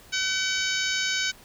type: harmonic tone with a mistuned harmonic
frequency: 758 Hz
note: F#5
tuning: 42 cents sharp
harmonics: 2 / 3 / 4 / 5 / 6 / 7 / 8 / 9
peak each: -29 / -31 / -32 / -33 / -34 / -34 / -35 / -36 dBFS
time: 0.12-1.32 s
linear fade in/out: 20 ms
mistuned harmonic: 8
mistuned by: +44 cents
effects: pink hiss -51 dBFS RMS until 1.44 s